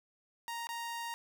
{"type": "tone with dropouts", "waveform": "sawtooth", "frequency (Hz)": 933, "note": "A#5", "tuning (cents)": 1, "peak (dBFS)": -34, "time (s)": [0.48, 1.14], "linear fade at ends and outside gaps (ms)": 0, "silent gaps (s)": [0.67, 0.69], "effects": []}